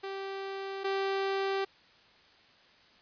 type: tone pair in turn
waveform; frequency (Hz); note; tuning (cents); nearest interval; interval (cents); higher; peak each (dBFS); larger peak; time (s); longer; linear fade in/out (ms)
sawtooth; 389.8 / 389.8; G4 / G4; -10 / -10; unison; 0; neither; -32 / -25; second; 0.03-0.84 / 0.84-1.65; neither; 10
effects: white hiss -60 dBFS RMS until 3.01 s + resampled to 11025 Hz